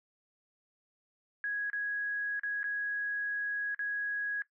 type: tone with dropouts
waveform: sine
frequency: 1661.2 Hz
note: G#6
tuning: in tune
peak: -31 dBFS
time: 1.44-4.42 s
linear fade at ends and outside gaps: 1 ms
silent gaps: 1.7-1.731 / 2.395-2.434 / 2.631-2.641 / 3.746-3.792 s
effects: noise-tail reverb RT60 0.1 s tail -17 dB re dry